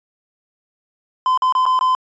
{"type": "tone with dropouts", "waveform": "triangle", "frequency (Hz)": 1025, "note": "C6", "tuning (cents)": -36, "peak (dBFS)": -11, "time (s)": [1.26, 1.95], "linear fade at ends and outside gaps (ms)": 1, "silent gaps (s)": [[1.375, 1.421], [1.524, 1.551], [1.655, 1.663], [1.791, 1.81]], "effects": ["resampled to 16000 Hz"]}